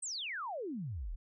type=exponential sweep; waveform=sine; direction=down; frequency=8730 to 32.61 Hz; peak=-37 dBFS; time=0.02-1.16 s; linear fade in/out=10 ms; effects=none